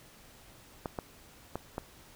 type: clicks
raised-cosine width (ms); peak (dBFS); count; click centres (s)
1; -20; 4; 0.858 / 0.988 / 1.556 / 1.781
effects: pink hiss -56 dBFS RMS until 2.15 s